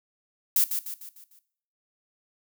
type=noise with echo; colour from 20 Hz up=violet; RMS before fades=-21 dBFS; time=0.56-0.64 s; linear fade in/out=2 ms; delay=150 ms; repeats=5; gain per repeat=-7 dB; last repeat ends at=1.39 s; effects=noise-tail reverb RT60 0.6 s tail -17 dB re dry